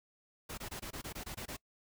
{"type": "noise bursts", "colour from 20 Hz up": "pink", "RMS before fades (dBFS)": -43, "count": 10, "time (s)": [0.49, 1.568], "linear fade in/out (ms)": 10, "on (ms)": 88, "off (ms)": 22, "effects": ["noise-tail reverb RT60 0.1 s tail -23 dB re dry"]}